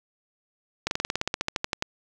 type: slowing click train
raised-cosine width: 0.2 ms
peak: -8 dBFS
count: 16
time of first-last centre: 0.87-1.824 s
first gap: 41 ms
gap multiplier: 1.06
effects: 8-bit